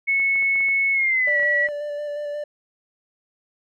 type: tone with pitch glide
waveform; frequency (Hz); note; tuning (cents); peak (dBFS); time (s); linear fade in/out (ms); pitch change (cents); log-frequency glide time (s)
sine; 2200 to 1937.5; C#7 to B6; -14 to -34; -17; 0.07-1.68; 20; -220; 0.93-1.37
type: clicks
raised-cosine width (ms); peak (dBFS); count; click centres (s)
0.5; -26; 10; 0.2 / 0.358 / 0.425 / 0.558 / 0.607 / 0.686 / 1.283 / 1.397 / 1.431 / 1.687
type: tone with vibrato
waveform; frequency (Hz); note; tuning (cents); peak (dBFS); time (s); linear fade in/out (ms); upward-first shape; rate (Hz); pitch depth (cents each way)
triangle; 587.3; D5; 0; -24; 1.27-2.44; 5; square; 5.6; 14
effects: none